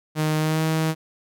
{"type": "tone with pitch glide", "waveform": "sawtooth", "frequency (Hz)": [154.9, 158.98], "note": ["D#3", "D#3"], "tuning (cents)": [-7, 38], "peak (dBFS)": -16, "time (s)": [0.15, 0.95], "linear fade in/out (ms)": 50, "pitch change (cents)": 45, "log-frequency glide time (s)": [0.38, 0.63], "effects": []}